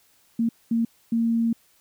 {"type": "tone bursts at uneven times", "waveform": "sine", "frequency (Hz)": 230, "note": "A#3", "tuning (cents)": -23, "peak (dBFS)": -19, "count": 3, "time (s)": [[0.39, 0.49], [0.71, 0.85], [1.12, 1.53]], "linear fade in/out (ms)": 5, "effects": ["white hiss -61 dBFS RMS until 1.8 s"]}